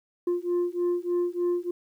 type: beating tone pair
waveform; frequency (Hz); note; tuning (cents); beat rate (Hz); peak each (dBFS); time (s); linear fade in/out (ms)
sine; 350 / 353.3; F4 / F4; +4 / +20; 3.3; -25; 0.27-1.71; 5
effects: tanh soft clip ceiling -21 dBFS + 10-bit